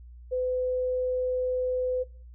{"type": "tone", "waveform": "sine", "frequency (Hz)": 506, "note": "B4", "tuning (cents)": 42, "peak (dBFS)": -25, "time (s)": [0.31, 2.04], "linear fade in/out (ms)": 20, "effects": ["noise-tail reverb RT60 0.4 s tail -20 dB re dry", "added 60 Hz sine -44 dBFS peak until 2.34 s"]}